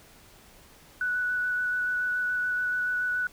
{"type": "tone with vibrato", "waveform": "sine", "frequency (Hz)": 1480, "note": "F#6", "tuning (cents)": 0, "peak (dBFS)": -25, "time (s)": [1.01, 3.27], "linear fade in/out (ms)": 2, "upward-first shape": "square", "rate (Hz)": 7, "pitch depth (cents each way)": 9, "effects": ["pink hiss -54 dBFS RMS until 3.32 s"]}